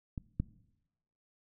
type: clicks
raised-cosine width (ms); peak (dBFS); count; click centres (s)
5; -25 / -18; 2; 0.178 / 0.4
effects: noise-tail reverb RT60 0.9 s tail -20 dB re dry